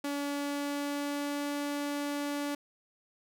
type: tone with pitch glide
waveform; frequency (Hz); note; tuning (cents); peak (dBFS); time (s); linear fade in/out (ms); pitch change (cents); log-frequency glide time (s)
sawtooth; 285.2 to 288.3; C#4 to D4; +49 to -32; -28; 0.04-2.55; 5; +19; 0.16-1.53
effects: none